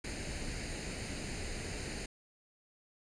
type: noise with comb filter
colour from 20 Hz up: pink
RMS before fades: -40 dBFS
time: 0.04-2.06 s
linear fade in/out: 5 ms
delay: 0.44 ms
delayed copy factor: +0.65
effects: resampled to 22050 Hz